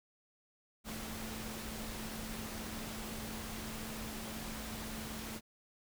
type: tone in noise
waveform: sine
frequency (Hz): 220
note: A3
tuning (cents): 0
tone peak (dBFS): -46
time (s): 0.84-5.41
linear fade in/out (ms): 50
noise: pink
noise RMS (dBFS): -44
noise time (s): 0.84-5.41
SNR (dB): -5
effects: none